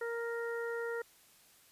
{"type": "harmonic tone", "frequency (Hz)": 466.2, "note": "A#4", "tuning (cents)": 0, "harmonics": [1, 2, 3, 4], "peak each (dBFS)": [-36, -48, -43, -45], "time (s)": [0.01, 1.02], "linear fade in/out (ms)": 5, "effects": ["white hiss -63 dBFS RMS until 1.71 s", "resampled to 32000 Hz"]}